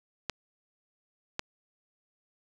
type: clicks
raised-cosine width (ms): 0.2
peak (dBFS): -13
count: 2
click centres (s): 0.297 / 1.394
effects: none